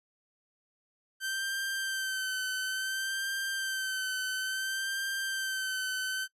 sawtooth tone with vibrato, 1551 Hz, G6, 19 cents flat, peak -28 dBFS, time 1.2-6.28 s, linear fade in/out 50 ms, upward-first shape sine, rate 0.58 Hz, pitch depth 34 cents each way, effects noise-tail reverb RT60 0.1 s tail -22 dB re dry + resampled to 32000 Hz

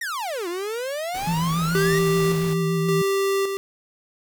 45% pulse exponential two-way sweep, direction down then up, 1946 to 336.5 to 1946 Hz, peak -26 dBFS, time 0.01-1.99 s, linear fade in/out 5 ms, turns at 0.48 s
pink noise, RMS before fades -36 dBFS, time 1.14-2.54 s, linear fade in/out 10 ms
sine tone with vibrato, 164.81 Hz, E3, in tune, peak -21 dBFS, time 1.27-3.02 s, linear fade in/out 5 ms, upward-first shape triangle, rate 7 Hz, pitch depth 64 cents each way
square tone with tremolo, 392 Hz, G4, in tune, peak -20 dBFS, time 1.75-3.57 s, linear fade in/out 0 ms, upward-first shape square, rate 0.88 Hz, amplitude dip 45%
effects none

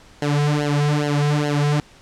sawtooth tone with flanger, 146.83 Hz, D3, in tune, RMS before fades -19 dBFS, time 0.22-1.8 s, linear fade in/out 2 ms, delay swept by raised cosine 0.82 to 3.52 ms, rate 2.4 Hz, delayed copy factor -1, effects pink hiss -48 dBFS RMS until 2.01 s + low-pass 7000 Hz 12 dB/octave

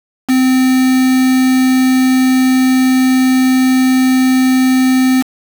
triangle tone with quantisation, 258.6 Hz, C4, 20 cents flat, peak -6 dBFS, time 0.28-5.23 s, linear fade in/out 20 ms, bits 3, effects none

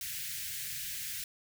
white band-stop noise, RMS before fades -39 dBFS, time 0.01-1.24 s, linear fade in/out 2 ms, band 170 to 1600 Hz, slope 48 dB/octave, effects none

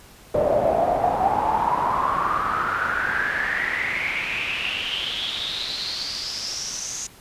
brown noise with band-pass filter sweep, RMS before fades -24 dBFS, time 0.34-7.07 s, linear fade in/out 5 ms, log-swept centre 570 to 6600 Hz, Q 8, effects pink hiss -48 dBFS RMS until 7.2 s + resampled to 32000 Hz

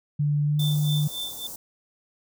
sine tone with pitch glide, 146.83 to 150 Hz, D3 to D3, 0 to +37 cents, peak -20 dBFS, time 0.19-1.08 s, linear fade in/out 10 ms, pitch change +37 cents, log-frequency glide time 0.44-0.61 s
triangle tone with tremolo, 3548 Hz, A7, 14 cents sharp, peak -27 dBFS, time 0.59-1.47 s, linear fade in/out 5 ms, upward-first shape sine, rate 3.6 Hz, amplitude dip 90%
white band-stop noise, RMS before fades -38 dBFS, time 0.59-1.56 s, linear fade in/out 5 ms, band 960 to 5400 Hz, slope 24 dB/octave
effects none

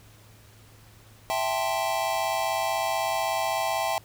square chord, A minor seventh, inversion second, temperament equal, 659.3 / 784 / 880 / 1046.5 Hz, E5 / G5 / A5 / C6, 0 / 0 / 0 / 0 cents, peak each -30 / -30 / -32 / -34 dBFS, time 1.3-3.98 s, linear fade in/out 0 ms, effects added 107 Hz sine -53 dBFS peak until 4.04 s + pink hiss -55 dBFS RMS until 4.04 s

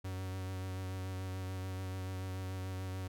45% pulse tone with vibrato, 93.8 Hz, F#2, 24 cents sharp, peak -38 dBFS, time 0.04-3.08 s, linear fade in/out 10 ms, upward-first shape sine, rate 6.9 Hz, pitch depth 20 cents each way, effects none

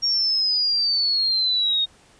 sine exponential sweep, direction down, 5588 to 3700 Hz, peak -18 dBFS, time 0.02-1.86 s, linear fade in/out 20 ms, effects pink hiss -54 dBFS RMS until 2.19 s + resampled to 22050 Hz

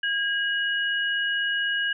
sine tone pair together, 1632 / 2904 Hz, G#6 / F#7, -31 / -33 cents, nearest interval minor seventh, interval 998 cents, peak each -24 / -28 dBFS, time 0.03-1.93 s, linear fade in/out 5 ms, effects none

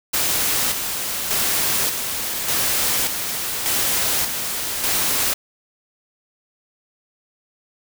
white noise with tremolo, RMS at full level -20 dBFS, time 0.13-5.34 s, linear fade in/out 10 ms, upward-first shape square, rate 0.85 Hz, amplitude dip 45%, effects none

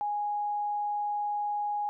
sine tone, 828 Hz, G#5, 5 cents flat, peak -28 dBFS, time 0.01-1.89 s, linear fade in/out 0 ms, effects none

